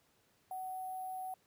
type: tone with sample-and-hold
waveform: sine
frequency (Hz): 749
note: F#5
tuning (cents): +21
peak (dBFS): -39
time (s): 0.51-1.34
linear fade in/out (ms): 2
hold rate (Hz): 11025
effects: pink hiss -72 dBFS RMS until 1.46 s + high-pass 80 Hz 12 dB/octave